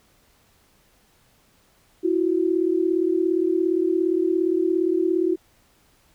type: tone pair together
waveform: sine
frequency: 331.6 / 368.9 Hz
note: E4 / F#4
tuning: +10 / -5 cents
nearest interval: major second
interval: 185 cents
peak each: -21 dBFS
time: 2.03-5.36 s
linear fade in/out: 20 ms
effects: pink hiss -60 dBFS RMS until 6.14 s